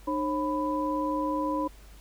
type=tone cluster; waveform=sine; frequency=303.2 / 541 / 995 Hz; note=D#4 / C#5 / B5; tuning=-45 / -42 / +13 cents; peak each=-29 / -33 / -30 dBFS; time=0.07-1.68 s; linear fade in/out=10 ms; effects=added 50 Hz sine -48 dBFS peak until 2 s + pink hiss -56 dBFS RMS until 2 s